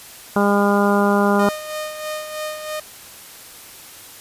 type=harmonic tone; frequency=202.4 Hz; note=G#3; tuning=44 cents flat; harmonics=1 / 2 / 3 / 4 / 5 / 6 / 7; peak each=-17 / -20 / -22 / -23 / -24 / -25 / -25 dBFS; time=0.36-1.49 s; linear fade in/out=2 ms
type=tone with tremolo; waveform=sawtooth; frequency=614 Hz; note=D#5; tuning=23 cents flat; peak=-20 dBFS; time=1.39-2.8 s; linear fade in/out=5 ms; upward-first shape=sine; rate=3.1 Hz; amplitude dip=55%
effects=white hiss -40 dBFS RMS until 4.2 s + resampled to 32000 Hz